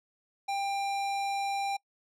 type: tone with hard clipping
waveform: sine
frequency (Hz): 794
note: G5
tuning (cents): +22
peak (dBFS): -31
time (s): 0.48-1.77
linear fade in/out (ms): 10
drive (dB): 16
effects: noise-tail reverb RT60 0.1 s tail -25 dB re dry